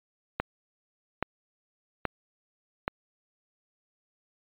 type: click train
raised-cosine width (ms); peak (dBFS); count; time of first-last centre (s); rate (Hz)
0.5; -11; 4; 0.4-2.879; 1.21
effects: resampled to 8000 Hz